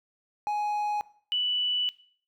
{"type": "tone pair in turn", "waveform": ["triangle", "sine"], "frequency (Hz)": [835, 2967], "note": ["G#5", "F#7"], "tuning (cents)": [9, 4], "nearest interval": "octave + minor seventh", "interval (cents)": 2195, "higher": "second", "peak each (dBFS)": -24, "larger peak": "neither", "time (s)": [[0.47, 1.01], [1.32, 1.89]], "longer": "second", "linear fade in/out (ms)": 0, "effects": ["noise-tail reverb RT60 0.5 s tail -19 dB re dry"]}